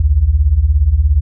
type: beating tone pair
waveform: sine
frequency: 60.2 / 77.2 Hz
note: B1 / D#2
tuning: -44 / -13 cents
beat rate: 17 Hz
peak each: -13 / -10 dBFS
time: 0-1.21 s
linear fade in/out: 5 ms
effects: none